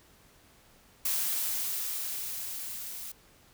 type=noise with level ramp; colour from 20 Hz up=blue; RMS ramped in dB=-29 to -41 dBFS; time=1.05-3.12 s; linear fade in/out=5 ms; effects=pink hiss -60 dBFS RMS until 3.53 s